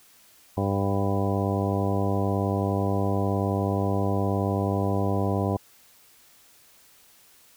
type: harmonic tone with a mistuned harmonic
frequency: 99 Hz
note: G2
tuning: 18 cents sharp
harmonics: 1 / 2 / 3 / 4 / 5 / 6 / 7 / 8 / 10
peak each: -26 / -29 / -31 / -32 / -33 / -34 / -34 / -35 / -36 dBFS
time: 0.57-5.57 s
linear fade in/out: 5 ms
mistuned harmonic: 8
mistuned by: -17 cents
effects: white hiss -56 dBFS RMS until 7.56 s